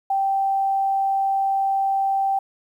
sine tone, 781 Hz, G5, 7 cents flat, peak -18 dBFS, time 0.1-2.39 s, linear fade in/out 5 ms, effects 9-bit

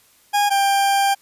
40% pulse tone pair in turn, 819 / 792.9 Hz, G#5 / G5, -24 / +20 cents, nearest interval minor second, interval 56 cents, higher first, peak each -14 dBFS, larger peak neither, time 0.33-0.5 / 0.5-1.15 s, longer second, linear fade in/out 20 ms, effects white hiss -55 dBFS RMS until 1.21 s + resampled to 32000 Hz

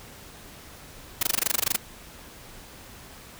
white noise bursts, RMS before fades -22 dBFS, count 14, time 1.21-1.763 s, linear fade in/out 5 ms, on 20 ms, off 21 ms, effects pink hiss -46 dBFS RMS until 3.39 s

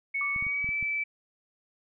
sine tone with pitch glide, 2213 to 2314 Hz, C#7 to D7, -3 to -26 cents, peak -27 dBFS, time 0.14-1.04 s, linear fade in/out 10 ms, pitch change +77 cents, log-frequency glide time 0.35-0.74 s
sine tone with exponential decay, 1164 Hz, D6, 16 cents flat, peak -32 dBFS, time 0.21-0.86 s, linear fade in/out 2 ms, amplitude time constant 140 ms
clicks, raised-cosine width 5 ms, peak -30 dBFS, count 6, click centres 0.362 / 0.425 / 0.467 / 0.644 / 0.69 / 0.827 s
effects none

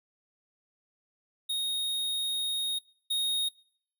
square tone pair in turn, 3729 / 3729 Hz, A#7 / A#7, 0 / 0 cents, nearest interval unison, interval 0 cents, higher neither, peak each -29 / -27 dBFS, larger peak second, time 1.49-2.79 / 3.1-3.49 s, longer first, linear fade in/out 10 ms, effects noise-tail reverb RT60 0.7 s tail -25 dB re dry

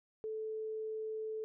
sine tone, 436.9 Hz, A4, 12 cents flat, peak -37 dBFS, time 0.24-1.44 s, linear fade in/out 0 ms, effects none

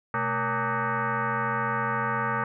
sine tone with frequency modulation, 125.4 Hz, B2, 27 cents sharp, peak -24 dBFS, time 0.14-2.44 s, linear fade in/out 2 ms, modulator 345 Hz, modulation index 4.6, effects none

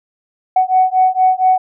sine beating tone pair, 744 / 748.3 Hz, F#5 / F#5, +9 / +19 cents, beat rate 4.3 Hz, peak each -12 dBFS, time 0.56-1.58 s, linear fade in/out 5 ms, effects tanh soft clip ceiling -2 dBFS

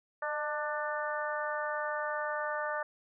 harmonic tone with a mistuned harmonic, 297 Hz, D4, 20 cents sharp, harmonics 2 / 3 / 4 / 5 / 6, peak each -36 / -39 / -38 / -39 / -40 dBFS, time 0.22-2.83 s, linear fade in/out 5 ms, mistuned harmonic 2, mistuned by +31 cents, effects none

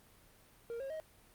triangle tone with pitch steps, 466.2 / 541.7 / 629.5 Hz, A#4 / C#5 / D#5, 0 / -40 / +20 cents, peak -37 dBFS, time 0.7-1 s, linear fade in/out 0 ms, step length 100 ms, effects pink hiss -63 dBFS RMS until 1.34 s + Opus 32 kbps

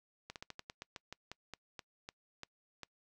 slowing click train, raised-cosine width 0.2 ms, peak -27 dBFS, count 15, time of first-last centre 0.3-2.833 s, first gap 58 ms, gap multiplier 1.16, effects noise-tail reverb RT60 0.1 s tail -25 dB re dry

